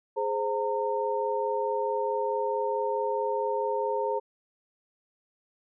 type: tone cluster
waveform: sine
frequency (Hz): 417.4 / 522 / 914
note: G#4 / C5 / A#5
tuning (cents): +9 / -4 / -34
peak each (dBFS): -30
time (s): 0.16-4.2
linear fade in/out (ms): 20
effects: none